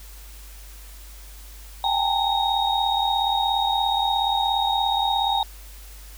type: tone cluster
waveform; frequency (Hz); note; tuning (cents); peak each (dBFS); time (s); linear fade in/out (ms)
sine; 784 / 821 / 905 / 3746; G5 / G#5 / A5 / A#7; 0 / -20 / +48 / +8; -25; 1.84-5.43; 2
effects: added 50 Hz sine -40 dBFS peak until 6.17 s + white hiss -47 dBFS RMS until 6.17 s